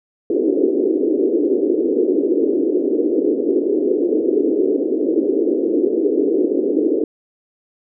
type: band-pass noise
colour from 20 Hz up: pink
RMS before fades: -17 dBFS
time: 0.3-7.04 s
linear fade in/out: 2 ms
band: 290 to 450 Hz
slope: 48 dB/octave
effects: none